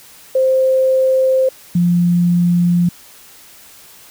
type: tone pair in turn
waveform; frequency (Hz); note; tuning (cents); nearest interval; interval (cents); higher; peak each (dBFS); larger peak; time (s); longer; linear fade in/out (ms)
sine; 523.3 / 174.63; C5 / F3; 0 / 0; octave + perfect fifth; 1900; first; -10; neither; 0.35-1.49 / 1.75-2.89; neither; 5
effects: white hiss -42 dBFS RMS until 4.1 s